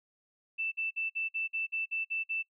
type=tone bursts; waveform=sine; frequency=2656 Hz; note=E7; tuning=12 cents sharp; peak=-30 dBFS; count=10; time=0.58-2.43 s; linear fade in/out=20 ms; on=140 ms; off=50 ms; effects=noise-tail reverb RT60 0.1 s tail -24 dB re dry